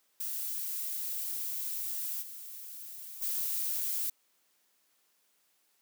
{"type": "noise with level steps", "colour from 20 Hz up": "violet", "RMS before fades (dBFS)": [-36, -45, -33], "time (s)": [0.2, 4.1], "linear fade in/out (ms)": 5, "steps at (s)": [2.21, 3.21], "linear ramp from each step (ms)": 20, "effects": ["white hiss -72 dBFS RMS until 5.81 s", "high-pass 200 Hz 12 dB/octave"]}